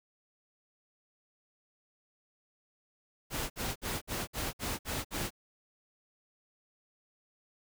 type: noise bursts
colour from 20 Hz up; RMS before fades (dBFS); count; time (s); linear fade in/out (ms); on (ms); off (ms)
pink; -35; 8; 3.3-5.306; 50; 200; 58
effects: none